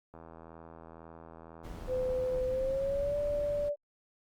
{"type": "click train", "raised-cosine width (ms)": 1, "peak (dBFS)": -35, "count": 185, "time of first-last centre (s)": [0.14, 2.384], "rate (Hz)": 82}
{"type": "noise", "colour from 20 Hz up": "brown", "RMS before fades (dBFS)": -42, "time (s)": [1.63, 3.7], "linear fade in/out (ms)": 20}
{"type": "tone with pitch glide", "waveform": "sine", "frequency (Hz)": [510, 582.5], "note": ["C5", "D5"], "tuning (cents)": [-44, -14], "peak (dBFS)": -29, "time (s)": [1.87, 3.76], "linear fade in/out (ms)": 50, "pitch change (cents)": 230, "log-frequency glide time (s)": [2.46, 3.17]}
{"effects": ["Opus 48 kbps"]}